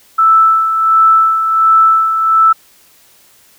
sine tone with tremolo, 1318.5 Hz, E6, in tune, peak -4 dBFS, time 0.18-2.53 s, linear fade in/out 10 ms, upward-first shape sine, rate 1.4 Hz, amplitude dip 55%, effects white hiss -47 dBFS RMS until 3.58 s

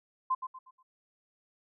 sine tone with echo, 1037 Hz, C6, 16 cents flat, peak -25 dBFS, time 0.3-0.35 s, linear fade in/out 10 ms, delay 120 ms, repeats 4, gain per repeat -9 dB, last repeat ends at 0.83 s, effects none

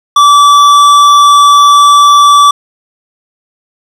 sine tone with tanh clipping, 1157 Hz, D6, 26 cents flat, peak -3 dBFS, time 0.16-2.51 s, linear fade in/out 5 ms, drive 14 dB, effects none

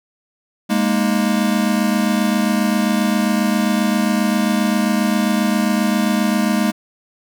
square chord, Ab suspended second, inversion none, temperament equal with one note detuned, 205.6 / 233.1 / 311.1 Hz, Ab3 / Bb3 / Eb4, -17 / 0 / 0 cents, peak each -18 / -20 / -24 dBFS, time 0.69-6.72 s, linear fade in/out 20 ms, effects none

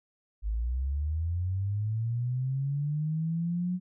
sine linear sweep, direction up, 50.2 to 183.4 Hz, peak -27 dBFS, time 0.42-3.8 s, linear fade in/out 50 ms, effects none

